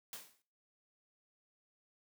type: noise with exponential decay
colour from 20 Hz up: white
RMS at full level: -43 dBFS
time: 0.13-0.42 s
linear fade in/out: 1 ms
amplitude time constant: 63 ms
effects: noise-tail reverb RT60 0.4 s tail -18 dB re dry + high-pass 150 Hz 12 dB/octave